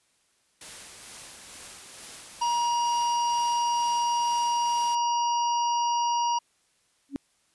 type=noise with tremolo; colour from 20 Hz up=white; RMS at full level=-42 dBFS; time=0.61-4.95 s; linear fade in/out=2 ms; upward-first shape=sine; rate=2.2 Hz; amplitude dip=30%
type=harmonic tone; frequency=950 Hz; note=A#5; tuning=33 cents sharp; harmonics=1 / 3 / 5 / 6; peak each=-23 / -36 / -40 / -37 dBFS; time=2.41-6.39 s; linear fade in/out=10 ms
type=tone with exponential growth; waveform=sine; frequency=277.2 Hz; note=C#4; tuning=in tune; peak=-23 dBFS; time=7.09-7.16 s; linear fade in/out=0 ms; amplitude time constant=15 ms
effects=white hiss -68 dBFS RMS until 7.54 s + resampled to 24000 Hz